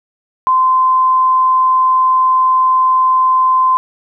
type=tone; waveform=sine; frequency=1034 Hz; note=C6; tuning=21 cents flat; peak=-8 dBFS; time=0.47-3.77 s; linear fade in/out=0 ms; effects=none